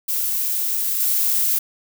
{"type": "noise with level steps", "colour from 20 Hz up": "violet", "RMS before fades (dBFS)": [-22, -19], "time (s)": [0.08, 1.59], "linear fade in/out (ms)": 10, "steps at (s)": 1, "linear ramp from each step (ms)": 2, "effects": []}